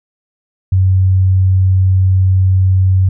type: tone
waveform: sine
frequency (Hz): 94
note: F#2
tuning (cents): +28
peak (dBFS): -7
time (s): 0.72-3.09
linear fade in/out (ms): 5
effects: none